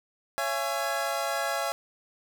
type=chord; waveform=25% pulse; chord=C# minor; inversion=none; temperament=equal with one note detuned; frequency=554.4 / 675.1 / 830.6 Hz; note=C#5 / E5 / G#5; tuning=0 / +41 / 0 cents; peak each=-29 / -27 / -29 dBFS; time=0.38-1.72 s; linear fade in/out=0 ms; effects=none